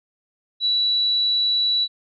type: tone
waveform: sine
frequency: 3935 Hz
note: B7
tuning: 7 cents flat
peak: -17 dBFS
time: 0.6-1.88 s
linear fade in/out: 50 ms
effects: none